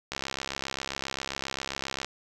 click train, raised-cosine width 0.2 ms, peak -14 dBFS, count 131, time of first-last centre 0.12-2.046 s, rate 67.5 Hz, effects none

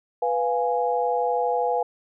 sine chord, F diminished, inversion second, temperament equal, 493.9 / 698.5 / 830.6 Hz, Cb5 / F5 / Ab5, 0 / 0 / 0 cents, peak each -24 / -26 / -25 dBFS, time 0.22-1.83 s, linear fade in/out 5 ms, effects none

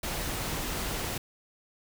pink noise, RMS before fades -33 dBFS, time 0.03-1.18 s, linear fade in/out 5 ms, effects none

